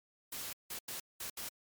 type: noise bursts at uneven times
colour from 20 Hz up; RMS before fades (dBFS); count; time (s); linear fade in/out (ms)
white; -42; 5; 0.32-0.53 / 0.7-0.79 / 0.88-1 / 1.2-1.3 / 1.37-1.49; 5
effects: MP3 96 kbps